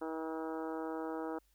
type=harmonic tone; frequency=160.1 Hz; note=D#3; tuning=50 cents sharp; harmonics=2 / 3 / 4 / 5 / 6 / 7 / 8 / 9 / 10; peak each=-40 / -42 / -47 / -47 / -48 / -57 / -50 / -55 / -60 dBFS; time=0.01-1.39 s; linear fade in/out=10 ms; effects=added 50 Hz sine -70 dBFS peak until 1.54 s + white hiss -75 dBFS RMS until 1.54 s